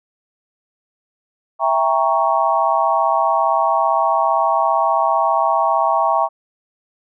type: chord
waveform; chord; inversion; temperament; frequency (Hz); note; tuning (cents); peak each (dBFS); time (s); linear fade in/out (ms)
sine; E diminished seventh; none; equal with one note detuned; 659.3 / 794.5 / 932.3 / 1108.7; E5 / G5 / Bb5 / Db6; 0 / +23 / 0 / 0; -19; 1.59-6.29; 50
effects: none